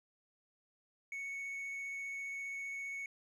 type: tone with vibrato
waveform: triangle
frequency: 2217 Hz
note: C#7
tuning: in tune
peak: -38 dBFS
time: 1.12-3.06 s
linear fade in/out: 2 ms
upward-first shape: sine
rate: 15 Hz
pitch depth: 8 cents each way
effects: resampled to 24000 Hz + 13-bit